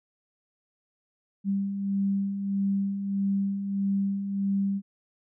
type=beating tone pair; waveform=sine; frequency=196 / 197.6 Hz; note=G3 / G3; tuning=0 / +14 cents; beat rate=1.6 Hz; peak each=-34 / -25 dBFS; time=1.44-4.82 s; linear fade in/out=50 ms; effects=none